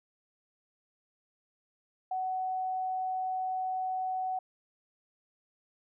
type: tone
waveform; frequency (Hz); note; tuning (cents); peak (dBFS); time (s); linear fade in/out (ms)
sine; 748; F#5; +19; -30; 2.11-4.39; 5
effects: none